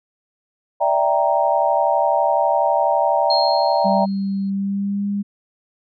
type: chord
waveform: sine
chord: E half-diminished seventh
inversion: third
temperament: equal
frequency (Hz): 587.3 / 659.3 / 784 / 932.3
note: D5 / E5 / G5 / Bb5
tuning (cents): 0 / 0 / 0 / 0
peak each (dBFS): -20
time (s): 0.8-4.06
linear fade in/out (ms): 20
type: tone with exponential decay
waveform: sine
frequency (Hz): 4235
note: C8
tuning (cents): +20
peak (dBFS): -17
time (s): 3.3-4.5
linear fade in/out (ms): 5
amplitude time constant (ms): 260
type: tone with pitch glide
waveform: sine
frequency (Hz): 196 to 202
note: G3 to G#3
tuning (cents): 0 to -48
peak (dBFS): -19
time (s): 3.84-5.23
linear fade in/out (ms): 20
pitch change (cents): +52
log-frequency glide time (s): 4.5-5.08
effects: none